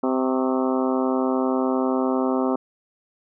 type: harmonic tone with a mistuned harmonic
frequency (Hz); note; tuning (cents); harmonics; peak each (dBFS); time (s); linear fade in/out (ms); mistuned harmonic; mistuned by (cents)
130; C3; -11; 2 / 3 / 4 / 5 / 6 / 7 / 8 / 9 / 10; -22 / -26 / -28 / -30 / -32 / -33 / -34 / -35 / -36; 0.03-2.56; 5; 8; +61
effects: none